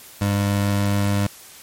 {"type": "tone", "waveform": "25% pulse", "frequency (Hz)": 100.8, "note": "G2", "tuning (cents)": 49, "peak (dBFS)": -14, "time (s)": [0.21, 1.27], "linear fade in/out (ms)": 5, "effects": ["white hiss -43 dBFS RMS until 1.62 s", "MP3 64 kbps"]}